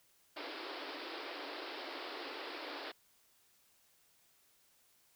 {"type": "band-pass noise", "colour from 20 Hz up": "pink", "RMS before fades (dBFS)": -45, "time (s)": [0.36, 2.92], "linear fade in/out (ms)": 10, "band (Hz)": [280, 5100], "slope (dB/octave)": 96, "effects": ["white hiss -70 dBFS RMS until 5.15 s"]}